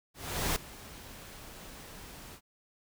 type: noise with ADSR envelope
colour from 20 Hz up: pink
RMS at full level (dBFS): -29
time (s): 0.14-2.41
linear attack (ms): 420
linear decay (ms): 4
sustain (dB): -19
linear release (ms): 71
effects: none